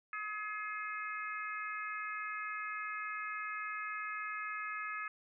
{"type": "harmonic tone", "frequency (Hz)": 423.5, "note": "G#4", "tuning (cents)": 34, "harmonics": [3, 4, 5, 6], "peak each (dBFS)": [-41, -43, -45, -47], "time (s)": [0.13, 5.08], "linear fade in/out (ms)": 2, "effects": []}